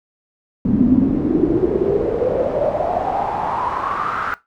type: noise with band-pass filter sweep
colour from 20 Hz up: brown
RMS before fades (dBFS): -18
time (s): 0.65-4.34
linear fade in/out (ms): 0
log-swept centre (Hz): 220 to 1400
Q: 6.9
effects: noise-tail reverb RT60 0.2 s tail -18 dB re dry

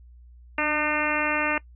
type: harmonic tone with a mistuned harmonic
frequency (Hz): 302.1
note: D4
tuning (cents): +49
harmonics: 1 / 2 / 3 / 4 / 5 / 6 / 7 / 8 / 9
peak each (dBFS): -31 / -31 / -31 / -31 / -31 / -31 / -31 / -31 / -31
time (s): 0.58-1.58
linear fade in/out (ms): 2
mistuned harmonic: 1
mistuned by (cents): -33
effects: noise-tail reverb RT60 0.1 s tail -22 dB re dry + added 60 Hz sine -46 dBFS peak until 1.75 s

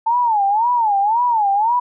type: tone with vibrato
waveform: sine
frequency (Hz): 880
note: A5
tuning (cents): 0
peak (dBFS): -13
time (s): 0.06-1.8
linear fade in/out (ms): 10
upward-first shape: sine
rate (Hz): 1.9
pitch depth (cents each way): 190
effects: none

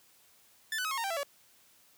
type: tone with pitch steps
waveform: sawtooth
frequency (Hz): 1760 / 1497.2 / 1273.6 / 1083.4 / 921.6 / 784 / 666.9 / 567.3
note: A6 / F#6 / D#6 / C#6 / A#5 / G5 / E5 / C#5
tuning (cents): 0 / +20 / +40 / -40 / -20 / 0 / +20 / +40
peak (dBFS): -28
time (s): 0.72-1.232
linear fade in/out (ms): 2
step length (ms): 64
effects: white hiss -63 dBFS RMS until 1.97 s + high-pass 60 Hz 12 dB/octave

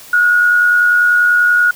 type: tone with amplitude modulation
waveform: sine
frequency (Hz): 1447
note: F#6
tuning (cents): -39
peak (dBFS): -6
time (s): 0.13-1.71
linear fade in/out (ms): 5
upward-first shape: sine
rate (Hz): 90.3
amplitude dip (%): 40
effects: white hiss -37 dBFS RMS until 1.75 s

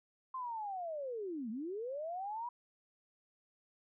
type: linear two-way sweep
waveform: sine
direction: down then up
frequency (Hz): 1057 to 208.2 to 981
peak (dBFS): -38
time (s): 0.34-2.49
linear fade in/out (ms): 5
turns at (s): 1.5
effects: none

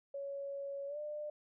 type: tone with pitch glide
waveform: sine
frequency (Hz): 558 to 598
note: C#5 to D5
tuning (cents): +11 to +31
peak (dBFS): -39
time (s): 0.14-1.3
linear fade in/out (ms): 5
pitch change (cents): +120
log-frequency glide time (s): 0.87-0.98
effects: none

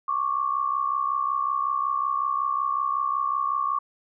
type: tone pair together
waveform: sine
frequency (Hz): 1100 / 1165.4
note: C#6 / D6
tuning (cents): -14 / -14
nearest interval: minor second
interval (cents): 100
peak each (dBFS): -25 / -26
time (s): 0.08-3.79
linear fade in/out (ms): 5
effects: none

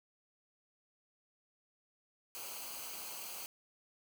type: noise with comb filter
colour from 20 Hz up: white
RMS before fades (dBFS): -45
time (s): 2.35-3.46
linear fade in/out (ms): 0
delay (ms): 0.55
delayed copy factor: -0.65
effects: none

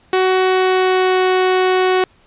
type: tone with pitch glide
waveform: sawtooth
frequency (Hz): 373.6 to 371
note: F#4 to F#4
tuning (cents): +17 to +5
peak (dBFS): -8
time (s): 0.13-2.04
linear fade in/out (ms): 2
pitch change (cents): -12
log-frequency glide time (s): 0.4-1.22
effects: pink hiss -53 dBFS RMS until 2.26 s + resampled to 8000 Hz

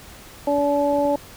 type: harmonic tone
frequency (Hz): 286.9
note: D4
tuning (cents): -40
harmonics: 1 / 2 / 3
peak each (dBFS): -23 / -19 / -24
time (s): 0.47-1.16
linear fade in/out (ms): 5
type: clicks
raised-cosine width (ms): 2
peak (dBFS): -25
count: 4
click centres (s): 0.584 / 0.929 / 0.986 / 1.053
effects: pink hiss -43 dBFS RMS until 1.36 s

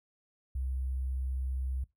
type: tone with sample-and-hold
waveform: sine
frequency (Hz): 65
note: C2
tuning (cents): -11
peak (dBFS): -31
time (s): 0.55-1.84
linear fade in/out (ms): 5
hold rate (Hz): 11025
effects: noise-tail reverb RT60 0.2 s tail -21 dB re dry

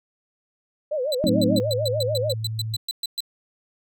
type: tone with vibrato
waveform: sine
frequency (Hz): 554.4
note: C#5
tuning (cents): 0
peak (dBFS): -22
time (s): 0.91-2.34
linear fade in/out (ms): 10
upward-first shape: sine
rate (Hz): 6.8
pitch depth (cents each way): 210
type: tone bursts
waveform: 40% pulse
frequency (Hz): 4000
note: B7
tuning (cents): +21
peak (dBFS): -23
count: 15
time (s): 1.12-3.205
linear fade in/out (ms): 2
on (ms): 27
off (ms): 120
type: chord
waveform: sine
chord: F# diminished seventh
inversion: none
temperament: equal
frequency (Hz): 185 / 220 / 261.6 / 311.1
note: F#3 / A3 / C4 / Eb4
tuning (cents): 0 / 0 / 0 / 0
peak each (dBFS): -24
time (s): 1.24-1.6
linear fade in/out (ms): 0
type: tone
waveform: sine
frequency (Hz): 110.5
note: A2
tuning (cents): +8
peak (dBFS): -26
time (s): 1.27-2.77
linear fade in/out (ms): 20
effects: none

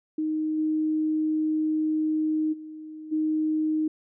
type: tone with level steps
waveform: sine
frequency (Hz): 311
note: D#4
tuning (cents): -1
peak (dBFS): -24 / -22 / -37 / -22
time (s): 0.18-3.88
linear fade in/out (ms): 5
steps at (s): 0.57 / 2.52 / 3.11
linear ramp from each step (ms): 20
effects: none

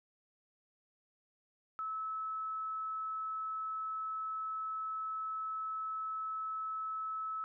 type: tone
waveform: sine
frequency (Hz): 1300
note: E6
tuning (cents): -24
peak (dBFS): -36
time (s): 1.79-7.44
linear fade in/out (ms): 0
effects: none

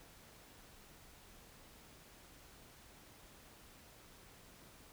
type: silence
effects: pink hiss -60 dBFS RMS until 4.92 s

